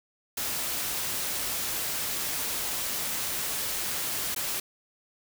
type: noise with dropouts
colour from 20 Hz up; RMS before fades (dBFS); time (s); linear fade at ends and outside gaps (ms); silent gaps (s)
white; -31; 0.37-4.6; 5; 4.348-4.361
effects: none